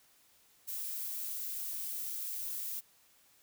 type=noise; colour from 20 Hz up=violet; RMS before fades=-39 dBFS; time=0.67-2.81 s; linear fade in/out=20 ms; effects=white hiss -66 dBFS RMS until 3.42 s